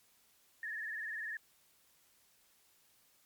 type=tone with vibrato; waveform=sine; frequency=1778 Hz; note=A6; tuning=18 cents sharp; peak=-38 dBFS; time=0.63-1.37 s; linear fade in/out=2 ms; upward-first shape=sine; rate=20 Hz; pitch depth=91 cents each way; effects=white hiss -69 dBFS RMS until 3.25 s + MP3 96 kbps